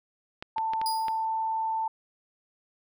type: clicks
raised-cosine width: 0.3 ms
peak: -20 dBFS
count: 5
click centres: 0.425 / 0.582 / 0.735 / 0.815 / 1.083 s
type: tone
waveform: sine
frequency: 889 Hz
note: A5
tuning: 18 cents sharp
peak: -26 dBFS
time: 0.56-1.88 s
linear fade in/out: 5 ms
type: tone with exponential decay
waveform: sawtooth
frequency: 4913 Hz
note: D#8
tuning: 23 cents flat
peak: -25 dBFS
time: 0.86-1.25 s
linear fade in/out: 1 ms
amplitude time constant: 84 ms
effects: none